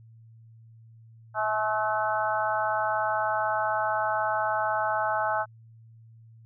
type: harmonic tone with a mistuned harmonic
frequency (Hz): 216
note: A3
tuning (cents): -32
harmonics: 3 / 4 / 5 / 6 / 7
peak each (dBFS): -30 / -28 / -34 / -31 / -32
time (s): 1.34-5.46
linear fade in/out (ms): 50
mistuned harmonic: 4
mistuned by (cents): -21
effects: added 113 Hz sine -49 dBFS peak until 6.45 s